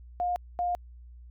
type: tone pair in turn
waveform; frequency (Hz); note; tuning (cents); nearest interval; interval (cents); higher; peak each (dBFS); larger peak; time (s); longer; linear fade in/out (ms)
sine; 711 / 707.2; F5 / F5; +31 / +22; unison; 9; first; -25; neither; 0.2-0.36 / 0.59-0.75; neither; 0
effects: added 60 Hz sine -45 dBFS peak until 1.3 s + MP3 96 kbps